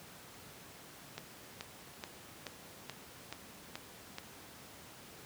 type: click train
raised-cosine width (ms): 0.2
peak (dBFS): -23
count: 8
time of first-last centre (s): 1.18-4.184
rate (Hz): 2.33
effects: pink hiss -53 dBFS RMS until 5.25 s + high-pass 100 Hz 12 dB/octave